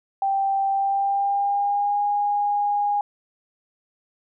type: tone with pitch glide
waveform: sine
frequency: 784 to 820.1 Hz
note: G5 to G#5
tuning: 0 to -22 cents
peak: -19 dBFS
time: 0.22-3.01 s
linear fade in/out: 2 ms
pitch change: +78 cents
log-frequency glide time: 0.71-2.02 s
effects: none